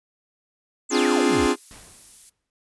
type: exponential sweep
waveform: sine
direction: down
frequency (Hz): 8130 to 50.2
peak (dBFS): -29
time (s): 0.89-1.47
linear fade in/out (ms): 10
type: chord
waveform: 45% pulse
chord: D half-diminished seventh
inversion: third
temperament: equal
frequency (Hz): 261.6 / 293.7 / 349.2 / 415.3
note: C4 / D4 / F4 / Ab4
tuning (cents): 0 / 0 / 0 / 0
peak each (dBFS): -23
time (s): 0.9-1.56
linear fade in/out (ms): 50
type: noise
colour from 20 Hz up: violet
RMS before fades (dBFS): -42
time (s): 1.27-2.3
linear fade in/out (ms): 10
type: noise with exponential decay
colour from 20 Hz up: pink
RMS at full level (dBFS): -43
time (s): 1.71-2.5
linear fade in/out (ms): 1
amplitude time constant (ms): 170
effects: noise-tail reverb RT60 0.1 s tail -19 dB re dry + resampled to 24000 Hz